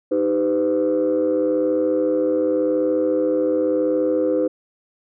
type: chord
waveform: sine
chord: Eb augmented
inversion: none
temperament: equal with one note detuned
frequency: 311.1 / 392 / 506.3 Hz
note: Eb4 / G4 / B4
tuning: 0 / 0 / +43 cents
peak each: -20 / -23 / -18 dBFS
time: 0.11-4.48 s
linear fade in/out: 10 ms
effects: tanh soft clip ceiling -11 dBFS